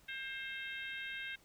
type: harmonic tone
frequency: 531 Hz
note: C5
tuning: 25 cents sharp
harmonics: 3 / 4 / 5 / 6 / 7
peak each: -44 / -46 / -48 / -50 / -51 dBFS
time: 0.08-1.36 s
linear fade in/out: 10 ms
effects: pink hiss -66 dBFS RMS until 1.44 s